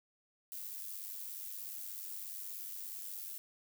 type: noise with amplitude modulation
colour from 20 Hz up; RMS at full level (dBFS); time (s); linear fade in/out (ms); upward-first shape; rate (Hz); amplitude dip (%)
violet; -42; 0.52-3.38; 0; sine; 96.8; 55
effects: none